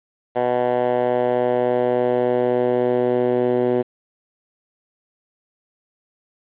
10% pulse tone with band-pass filter sweep, 123.47 Hz, B2, in tune, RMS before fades -19 dBFS, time 0.35-3.83 s, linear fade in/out 20 ms, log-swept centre 660 to 380 Hz, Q 1.7, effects resampled to 8000 Hz + 8-bit

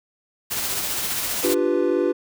white noise with tremolo, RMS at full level -24 dBFS, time 0.5-1.55 s, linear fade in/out 20 ms, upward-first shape triangle, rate 15 Hz, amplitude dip 35%
triangle chord, G dominant seventh, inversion second, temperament equal with one note detuned, 293.7 / 349.2 / 392 / 495.6 Hz, D4 / F4 / G4 / B4, 0 / 0 / 0 / +6 cents, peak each -23 / -20 / -22 / -22 dBFS, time 1.43-2.13 s, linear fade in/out 20 ms
effects none

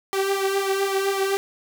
sawtooth tone with flanger, 390.8 Hz, G4, 5 cents flat, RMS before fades -23 dBFS, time 0.13-1.37 s, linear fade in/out 0 ms, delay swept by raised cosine 1.6 to 3.3 ms, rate 3.9 Hz, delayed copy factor +0.8, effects none

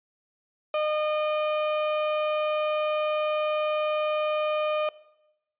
35% pulse tone, 610 Hz, D#5, 34 cents flat, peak -22 dBFS, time 0.74-4.89 s, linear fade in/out 2 ms, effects noise-tail reverb RT60 0.9 s tail -19 dB re dry + resampled to 8000 Hz

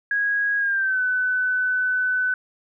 sine tone with pitch glide, 1650 to 1504.3 Hz, G#6 to F#6, -12 to +28 cents, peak -19 dBFS, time 0.11-2.34 s, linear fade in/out 2 ms, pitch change -160 cents, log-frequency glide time 0.58-1.01 s, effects none

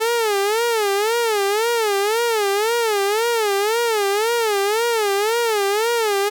sawtooth tone with vibrato, 432.7 Hz, A4, 29 cents flat, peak -13 dBFS, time 0-6.3 s, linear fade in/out 20 ms, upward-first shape sine, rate 1.9 Hz, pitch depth 160 cents each way, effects none

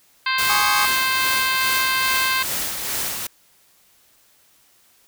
harmonic tone, 523.3 Hz, C5, in tune, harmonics 2 / 3 / 4 / 5 / 6 / 7 / 8 / 9, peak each -24 / -24 / -26 / -27 / -31 / -31 / -30 / -31 dBFS, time 0.26-2.43 s, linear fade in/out 5 ms
white noise with tremolo, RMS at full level -24 dBFS, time 0.38-3.27 s, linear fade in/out 5 ms, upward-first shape sine, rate 2.4 Hz, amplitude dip 40%
sawtooth chord, Ab suspended fourth, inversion none, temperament just, 830.6 / 1107.5 / 1245.9 Hz, Ab5 / Db6 / Eb6, 0 / -2 / +2 cents, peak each -20 dBFS, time 0.49-0.86 s, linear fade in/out 10 ms
effects white hiss -57 dBFS RMS until 5.07 s

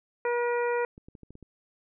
harmonic tone, 480 Hz, B4, 49 cents flat, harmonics 1 / 2 / 3 / 4 / 5, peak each -26 / -32 / -36 / -38 / -40 dBFS, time 0.25-0.85 s, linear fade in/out 2 ms
clicks, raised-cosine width 3 ms, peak -34 dBFS, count 7, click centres 0.979 / 1.085 / 1.152 / 1.233 / 1.306 / 1.354 / 1.427 s
effects none

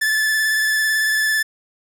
45% pulse tone with vibrato, 1742 Hz, A6, 18 cents flat, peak -16 dBFS, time 0.01-1.43 s, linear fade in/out 10 ms, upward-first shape square, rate 18 Hz, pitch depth 15 cents each way, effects none

